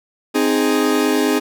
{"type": "chord", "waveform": "40% pulse", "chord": "Ab major", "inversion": "first", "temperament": "equal", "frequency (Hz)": [261.6, 311.1, 415.3], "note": ["C4", "Eb4", "Ab4"], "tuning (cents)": [0, 0, 0], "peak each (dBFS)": -18, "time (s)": [0.34, 1.4], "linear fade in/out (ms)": 20, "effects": []}